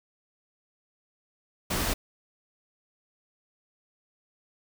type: noise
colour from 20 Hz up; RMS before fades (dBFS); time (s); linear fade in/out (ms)
pink; -28; 1.7-1.94; 10
effects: none